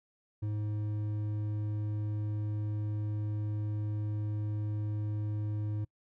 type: tone with hard clipping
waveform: triangle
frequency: 105.4 Hz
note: G#2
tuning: 26 cents sharp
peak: -33 dBFS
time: 0.42-5.85 s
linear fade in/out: 10 ms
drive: 10 dB
effects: noise-tail reverb RT60 0.1 s tail -26 dB re dry